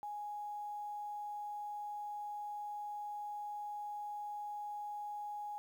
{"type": "tone with quantisation", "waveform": "sine", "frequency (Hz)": 830.6, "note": "G#5", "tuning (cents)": 0, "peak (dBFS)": -40, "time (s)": [0.03, 5.58], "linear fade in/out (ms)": 0, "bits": 11, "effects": []}